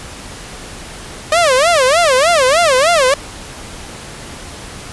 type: tone with vibrato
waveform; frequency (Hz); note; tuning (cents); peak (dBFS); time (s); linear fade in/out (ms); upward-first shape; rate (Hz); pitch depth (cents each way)
sawtooth; 595; D5; +22; -5; 1.32-3.14; 2; sine; 3.3; 280
effects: pink hiss -31 dBFS RMS until 4.92 s + resampled to 24000 Hz